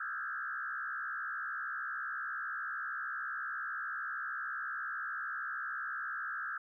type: tone with frequency modulation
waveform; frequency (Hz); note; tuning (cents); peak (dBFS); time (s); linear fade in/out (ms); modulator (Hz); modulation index
sine; 1480; F#6; 0; -36; 0-6.58; 5; 66.4; 3.1
effects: 13-bit